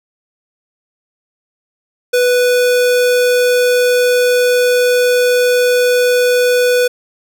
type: tone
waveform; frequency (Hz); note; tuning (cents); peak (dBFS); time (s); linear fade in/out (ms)
square; 493.9; B4; 0; -10; 2.13-6.88; 10
effects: none